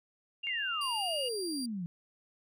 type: tone with pitch glide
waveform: sine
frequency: 2794 to 2841 Hz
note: F7 to F7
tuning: 0 to +29 cents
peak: -34 dBFS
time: 0.43-1.29 s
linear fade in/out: 10 ms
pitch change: +29 cents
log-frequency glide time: 0.73-1.13 s
type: exponential sweep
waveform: sine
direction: down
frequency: 2204 to 164.81 Hz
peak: -34 dBFS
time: 0.47-1.86 s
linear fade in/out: 0 ms
type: tone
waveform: 30% pulse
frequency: 4746 Hz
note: D8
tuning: 17 cents sharp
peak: -35 dBFS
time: 0.81-1.66 s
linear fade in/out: 5 ms
effects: none